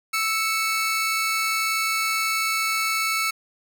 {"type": "tone pair together", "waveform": "sawtooth", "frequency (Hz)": [1318.5, 2217], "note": ["E6", "C#7"], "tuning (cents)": [0, 0], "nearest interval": "major sixth", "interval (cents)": 900, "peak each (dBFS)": -21, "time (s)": [0.13, 3.31], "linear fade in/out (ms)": 10, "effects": []}